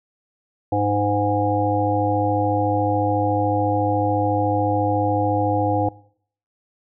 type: harmonic tone with a mistuned harmonic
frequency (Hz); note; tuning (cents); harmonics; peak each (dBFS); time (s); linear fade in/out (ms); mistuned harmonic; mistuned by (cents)
102.7; G#2; -19; 1 / 3 / 5 / 7 / 8; -24 / -24 / -24 / -24 / -24; 0.72-5.89; 5; 7; +21
effects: noise-tail reverb RT60 0.6 s tail -21 dB re dry